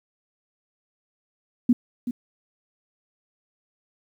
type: tone with echo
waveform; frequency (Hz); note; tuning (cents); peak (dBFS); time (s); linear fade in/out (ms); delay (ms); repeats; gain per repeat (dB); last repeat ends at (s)
sine; 243.7; B3; -23; -13; 1.69-1.73; 5; 380; 1; -11; 2.11
effects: 9-bit